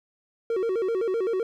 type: tone with vibrato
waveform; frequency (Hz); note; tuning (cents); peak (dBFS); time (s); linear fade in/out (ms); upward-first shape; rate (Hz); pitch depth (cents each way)
triangle; 415.3; G#4; 0; -21; 0.5-1.43; 2; square; 7.8; 180
effects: none